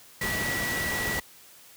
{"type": "tone in noise", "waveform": "sine", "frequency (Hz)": 1945, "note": "B6", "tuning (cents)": -27, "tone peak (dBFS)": -29, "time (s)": [0.21, 1.2], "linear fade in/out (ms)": 5, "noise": "pink", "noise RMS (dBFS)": -31, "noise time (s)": [0.21, 1.2], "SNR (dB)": -1, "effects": ["white hiss -52 dBFS RMS until 1.76 s", "high-pass 60 Hz 12 dB/octave"]}